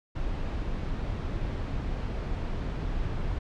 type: noise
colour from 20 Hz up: brown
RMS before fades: -31 dBFS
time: 0.15-3.39 s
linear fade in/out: 10 ms
effects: low-pass 4000 Hz 12 dB/octave